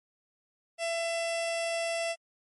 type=tone pair together; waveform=sawtooth; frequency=670 / 1340 Hz; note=E5 / E6; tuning=+28 / +28 cents; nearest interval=octave; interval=1200 cents; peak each=-25 / -34 dBFS; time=0.78-2.16 s; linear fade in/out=50 ms; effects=MP3 48 kbps